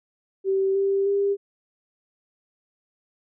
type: tone with pitch steps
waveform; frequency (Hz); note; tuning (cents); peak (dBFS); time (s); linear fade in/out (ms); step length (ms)
sine; 386.5 / 393 / 399.7; G4 / G4 / G4; -24 / +4 / +34; -19; 0.44-1.37; 50; 310
effects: none